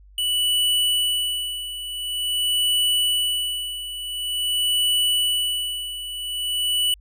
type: tone with tremolo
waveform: square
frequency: 2960 Hz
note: F#7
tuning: in tune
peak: -18 dBFS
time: 0.18-6.94 s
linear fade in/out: 2 ms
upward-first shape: sine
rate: 0.47 Hz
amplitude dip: 75%
effects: added 49 Hz sine -46 dBFS peak until 7 s